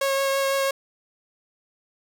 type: tone with vibrato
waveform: sawtooth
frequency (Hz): 546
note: C#5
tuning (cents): -26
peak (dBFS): -17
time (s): 0.01-0.71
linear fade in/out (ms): 5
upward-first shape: triangle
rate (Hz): 6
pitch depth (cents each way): 13
effects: none